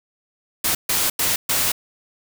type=noise bursts at uneven times; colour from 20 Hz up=white; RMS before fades=-20 dBFS; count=4; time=0.64-0.75 / 0.89-1.1 / 1.19-1.36 / 1.49-1.72 s; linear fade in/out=5 ms; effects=none